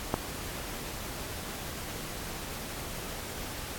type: click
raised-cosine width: 1 ms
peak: -11 dBFS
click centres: 0.141 s
effects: pink hiss -39 dBFS RMS until 3.78 s + AAC 64 kbps